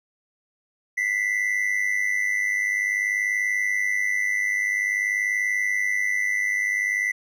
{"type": "tone pair together", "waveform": "triangle", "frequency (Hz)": [1976.5, 2077], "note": ["B6", "C7"], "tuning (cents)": [1, -13], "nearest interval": "minor second", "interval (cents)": 86, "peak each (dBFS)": [-21, -25], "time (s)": [0.97, 7.12], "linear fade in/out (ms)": 10, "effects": []}